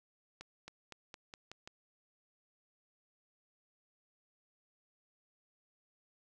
accelerating click train, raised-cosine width 0.2 ms, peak -30 dBFS, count 7, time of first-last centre 0.41-1.675 s, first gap 270 ms, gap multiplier 0.9, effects none

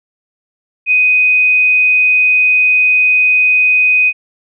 sine tone, 2500 Hz, D#7, 8 cents sharp, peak -7 dBFS, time 0.86-4.13 s, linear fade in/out 50 ms, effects none

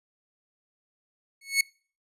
sawtooth tone with exponential growth, 2203 Hz, C#7, 11 cents flat, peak -13 dBFS, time 1.41-1.61 s, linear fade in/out 5 ms, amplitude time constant 42 ms, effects noise-tail reverb RT60 0.4 s tail -25 dB re dry + resampled to 32000 Hz

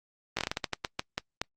slowing click train, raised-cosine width 0.2 ms, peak -11 dBFS, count 13, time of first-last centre 0.37-1.416 s, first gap 17 ms, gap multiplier 1.27, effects noise-tail reverb RT60 0.1 s tail -26 dB re dry + Opus 32 kbps

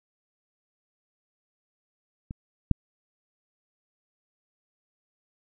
clicks, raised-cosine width 5 ms, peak -23 / -7 dBFS, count 2, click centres 2.309 / 2.713 s, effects none

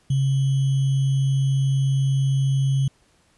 sine tone with sample-and-hold, 135.6 Hz, C#3, 38 cents flat, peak -17 dBFS, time 0.1-2.88 s, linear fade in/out 5 ms, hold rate 3150 Hz, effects pink hiss -61 dBFS RMS until 3.37 s + resampled to 24000 Hz

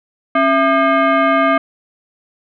sine tone with frequency modulation, 272.9 Hz, C#4, 27 cents flat, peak -10 dBFS, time 0.35-1.58 s, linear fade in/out 5 ms, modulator 937 Hz, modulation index 1.6, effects none

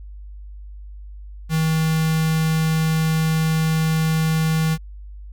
square tone with notch filter, 159.5 Hz, D#3, 43 cents sharp, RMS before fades -19 dBFS, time 1.49-4.78 s, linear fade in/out 50 ms, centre 580 Hz, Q 0.89, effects added 50 Hz sine -34 dBFS peak until 5.32 s

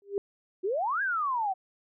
sine tone with exponential growth, 400.7 Hz, G4, 38 cents sharp, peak -22 dBFS, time 0.02-0.18 s, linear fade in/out 1 ms, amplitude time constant 33 ms
sine exponential two-way sweep, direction up then down, 349.2 to 1661.2 to 734 Hz, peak -26 dBFS, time 0.63-1.54 s, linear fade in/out 20 ms, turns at 1.02 s
effects none

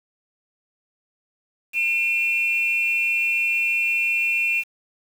sine tone pair together, 2412 / 2697 Hz, D7 / E7, +46 / +39 cents, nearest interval major second, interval 193 cents, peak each -21 dBFS, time 1.73-4.64 s, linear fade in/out 50 ms, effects tanh soft clip ceiling -11 dBFS + 7-bit

